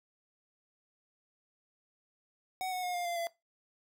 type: tone with pitch steps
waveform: square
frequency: 748 / 733.5 / 719.2 / 705.2 / 691.5 / 678 Hz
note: F#5 / F#5 / F#5 / F5 / F5 / E5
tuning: +19 / -15 / -49 / +17 / -17 / +49 cents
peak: -34 dBFS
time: 2.61-3.27 s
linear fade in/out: 0 ms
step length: 110 ms
effects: noise-tail reverb RT60 0.2 s tail -19 dB re dry